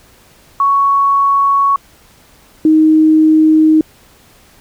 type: tone pair in turn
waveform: sine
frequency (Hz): 1113 / 313.1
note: C#6 / D#4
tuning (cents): +7 / +11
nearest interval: octave + minor seventh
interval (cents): 2196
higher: first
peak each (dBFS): -8 / -5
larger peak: second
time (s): 0.6-1.76 / 2.65-3.81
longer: neither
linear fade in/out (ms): 2
effects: pink hiss -46 dBFS RMS until 4.6 s